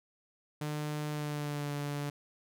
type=tone with pitch glide; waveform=sawtooth; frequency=150 to 144.72 Hz; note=D3 to D3; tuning=+37 to -25 cents; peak=-30 dBFS; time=0.61-2.1 s; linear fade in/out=5 ms; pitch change=-62 cents; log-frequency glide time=1.1-1.72 s; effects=none